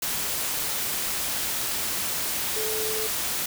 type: tone in noise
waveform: sine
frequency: 435.6 Hz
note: A4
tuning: 17 cents flat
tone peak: -30 dBFS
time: 2.56-3.07 s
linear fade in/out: 5 ms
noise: white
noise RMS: -28 dBFS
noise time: 0.02-3.46 s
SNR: -5 dB
effects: none